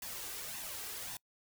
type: noise with flanger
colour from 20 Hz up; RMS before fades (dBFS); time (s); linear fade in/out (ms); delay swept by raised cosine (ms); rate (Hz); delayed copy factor
white; -43; 0.02-1.17; 2; 1.1 to 2.6; 1.8; +0.55
effects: noise-tail reverb RT60 0.1 s tail -25 dB re dry